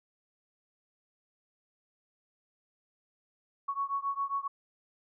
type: beating tone pair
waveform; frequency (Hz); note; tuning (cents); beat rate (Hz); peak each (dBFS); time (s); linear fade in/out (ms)
sine; 1108.7 / 1116.1; C#6 / C#6; 0 / +11; 7.4; -33 / -34; 3.68-4.48; 10
effects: none